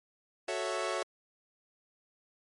sawtooth chord, F# minor seventh, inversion none, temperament equal, 370 / 440 / 554.4 / 659.3 Hz, F#4 / A4 / C#5 / E5, 0 / 0 / 0 / 0 cents, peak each -34 / -35 / -33 / -33 dBFS, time 0.48-1.03 s, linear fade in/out 5 ms, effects low-pass 10000 Hz 12 dB/octave + MP3 48 kbps

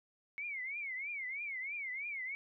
sine tone with vibrato, 2196 Hz, C#7, 17 cents flat, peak -38 dBFS, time 0.38-2.35 s, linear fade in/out 0 ms, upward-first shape triangle, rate 3.1 Hz, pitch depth 190 cents each way, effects none

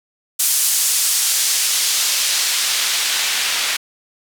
white noise with band-pass filter sweep, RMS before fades -18 dBFS, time 0.39-3.77 s, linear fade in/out 10 ms, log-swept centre 8900 to 2600 Hz, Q 0.75, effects none

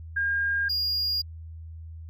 sine / triangle tone pair in turn, 1615 / 4840 Hz, G#6 / D#8, -49 / -49 cents, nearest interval octave + perfect fifth, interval 1900 cents, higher second, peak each -23 dBFS, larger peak neither, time 0.16-0.69 / 0.69-1.22 s, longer neither, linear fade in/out 10 ms, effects added 81 Hz sine -38 dBFS peak until 2.09 s

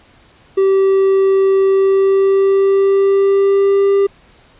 triangle tone with pitch glide, 387.2 to 396.7 Hz, G4 to G4, -21 to +21 cents, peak -7 dBFS, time 0.57-4.07 s, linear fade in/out 10 ms, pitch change +42 cents, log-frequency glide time 1.68-3.94 s, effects pink hiss -48 dBFS RMS until 4.59 s + resampled to 8000 Hz

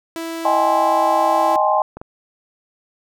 sawtooth tone, 329.6 Hz, E4, in tune, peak -21 dBFS, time 0.16-1.56 s, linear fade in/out 0 ms
sine chord, Ab major seventh, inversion second, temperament equal with one note detuned, 622.3 / 784 / 843.2 / 1046.5 Hz, Eb5 / G5 / Ab5 / C6, 0 / 0 / +26 / 0 cents, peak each -19 dBFS, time 0.45-1.82 s, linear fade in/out 2 ms
clicks, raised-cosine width 1 ms, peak -19 dBFS, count 2, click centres 1.97 / 2.015 s
effects none

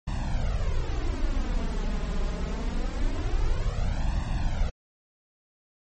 brown noise with flanger, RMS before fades -26 dBFS, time 0.07-4.7 s, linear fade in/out 10 ms, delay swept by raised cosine 1.1 to 4.9 ms, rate 0.24 Hz, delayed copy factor +0.9, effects MP3 32 kbps

